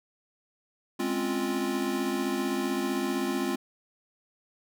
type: chord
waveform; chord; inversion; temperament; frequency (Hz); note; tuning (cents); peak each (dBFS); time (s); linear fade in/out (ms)
square; Db major seventh; second; equal; 207.7 / 261.6 / 277.2 / 349.2; Ab3 / C4 / Db4 / F4; 0 / 0 / 0 / 0; -35 / -32 / -37 / -32; 0.99-3.56; 10
effects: none